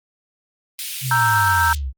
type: high-pass noise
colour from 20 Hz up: pink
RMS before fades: -28 dBFS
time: 0.79-1.75 s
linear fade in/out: 0 ms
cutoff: 2600 Hz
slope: 24 dB/octave
type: linear sweep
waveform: sine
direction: down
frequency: 134.9 to 61 Hz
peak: -22 dBFS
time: 1.01-1.93 s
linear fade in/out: 50 ms
type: chord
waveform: sine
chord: E diminished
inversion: second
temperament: equal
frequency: 932.3 / 1318.5 / 1568 Hz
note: Bb5 / E6 / G6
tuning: 0 / 0 / 0 cents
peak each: -18 / -20 / -18 dBFS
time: 1.11-1.73 s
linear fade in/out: 2 ms
effects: Opus 32 kbps